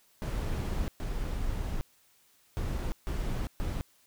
brown noise bursts at uneven times, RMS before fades -32 dBFS, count 5, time 0.22-0.88 / 1-1.81 / 2.57-2.92 / 3.07-3.47 / 3.6-3.81 s, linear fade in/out 0 ms, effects white hiss -65 dBFS RMS until 4.06 s

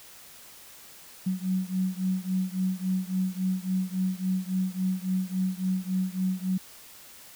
sine beating tone pair, 185 / 188.6 Hz, F#3 / F#3, 0 / +33 cents, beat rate 3.6 Hz, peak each -28 / -29 dBFS, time 1.26-6.58 s, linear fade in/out 10 ms, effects white hiss -49 dBFS RMS until 7.35 s

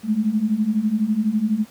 sine beating tone pair, 207.1 / 219.1 Hz, G#3 / A3, -5 / -7 cents, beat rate 12 Hz, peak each -22 / -19 dBFS, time 0.03-1.66 s, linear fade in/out 50 ms, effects pink hiss -49 dBFS RMS until 1.7 s + high-pass 100 Hz 12 dB/octave

